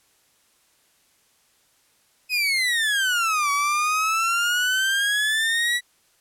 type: exponential two-way sweep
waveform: 30% pulse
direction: down then up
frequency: 2545 to 1130 to 1959 Hz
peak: -17 dBFS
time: 2.29-5.81 s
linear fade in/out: 50 ms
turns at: 3.51 s
effects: white hiss -62 dBFS RMS until 6.2 s + low-pass 12000 Hz 12 dB/octave